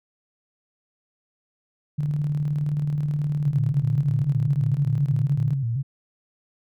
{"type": "tone with tremolo", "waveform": "sine", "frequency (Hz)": 147.4, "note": "D3", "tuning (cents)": 7, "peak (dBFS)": -20, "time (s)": [1.98, 5.54], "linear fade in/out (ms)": 10, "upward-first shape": "square", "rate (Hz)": 19, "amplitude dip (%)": 35}
{"type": "tone with vibrato", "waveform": "sine", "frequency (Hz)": 125.6, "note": "B2", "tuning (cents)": 30, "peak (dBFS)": -22, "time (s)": [3.45, 5.83], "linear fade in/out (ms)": 20, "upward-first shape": "square", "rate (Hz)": 3.9, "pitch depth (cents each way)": 140}
{"effects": []}